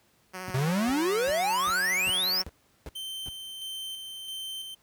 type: tone with vibrato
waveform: 5% pulse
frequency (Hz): 185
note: F#3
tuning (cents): 0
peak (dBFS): -25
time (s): 0.33-2.44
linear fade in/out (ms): 20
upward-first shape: sine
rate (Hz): 14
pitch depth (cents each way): 20
type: noise bursts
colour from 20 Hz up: brown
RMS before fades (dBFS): -36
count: 8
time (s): 0.48-3.286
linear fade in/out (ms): 0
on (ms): 27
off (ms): 370
type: exponential sweep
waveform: square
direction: up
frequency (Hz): 124.4 to 5530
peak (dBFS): -25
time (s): 0.54-2.42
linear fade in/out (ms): 5
type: tone with tremolo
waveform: 45% pulse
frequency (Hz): 3106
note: G7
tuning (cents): -17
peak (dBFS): -34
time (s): 2.95-4.75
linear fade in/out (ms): 10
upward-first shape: square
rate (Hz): 1.5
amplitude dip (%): 35
effects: pink hiss -65 dBFS RMS until 4.82 s + high-pass 60 Hz 12 dB/octave